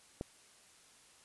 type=click; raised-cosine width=2 ms; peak=-24 dBFS; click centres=0.211 s; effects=white hiss -62 dBFS RMS until 1.24 s + resampled to 24000 Hz